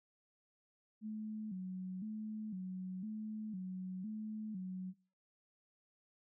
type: tone with vibrato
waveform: sine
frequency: 200 Hz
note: G3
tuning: 35 cents sharp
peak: -40 dBFS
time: 1.01-4.94 s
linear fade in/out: 50 ms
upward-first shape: square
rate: 0.99 Hz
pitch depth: 130 cents each way
effects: noise-tail reverb RT60 0.4 s tail -24 dB re dry